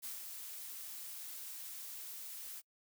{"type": "noise with ADSR envelope", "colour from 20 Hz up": "blue", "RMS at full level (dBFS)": -43, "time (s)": [0.02, 2.62], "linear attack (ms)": 30, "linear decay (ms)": 150, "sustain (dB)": -4, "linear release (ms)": 38, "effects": ["noise-tail reverb RT60 0.1 s tail -26 dB re dry"]}